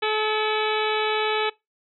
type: harmonic tone with a mistuned harmonic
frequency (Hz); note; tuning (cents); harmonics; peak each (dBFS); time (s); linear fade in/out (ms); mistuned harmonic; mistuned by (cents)
430.5; A4; -38; 1 / 2 / 3 / 4 / 5 / 6 / 7 / 8 / 9; -25 / -28 / -30 / -31 / -32 / -33 / -33 / -34 / -35; 0.02-1.5; 10; 5; +84
effects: noise-tail reverb RT60 0.2 s tail -22 dB re dry